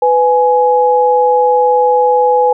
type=tone pair together; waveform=sine; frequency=498.7 / 837 Hz; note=B4 / G#5; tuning=+17 / +13 cents; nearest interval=major sixth; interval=896 cents; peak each=-10 dBFS; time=0.02-2.53 s; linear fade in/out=5 ms; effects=none